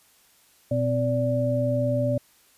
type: tone cluster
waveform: sine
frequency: 121.1 / 256.5 / 581 Hz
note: B2 / C4 / D5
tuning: -34 / -34 / -19 cents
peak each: -25 / -28 / -24 dBFS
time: 0.71-2.18 s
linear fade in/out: 5 ms
effects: white hiss -59 dBFS RMS until 2.57 s + resampled to 32000 Hz